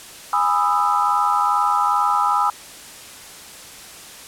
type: chord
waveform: sine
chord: E major seventh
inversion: first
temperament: just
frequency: 824.1 / 988.9 / 1236.1 / 1318.5 Hz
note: G#5 / B5 / D#6 / E6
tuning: -14 / +2 / -12 / 0 cents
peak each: -21 dBFS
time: 0.33-2.5 s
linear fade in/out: 2 ms
effects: white hiss -39 dBFS RMS until 4.27 s + low-pass 11000 Hz 12 dB/octave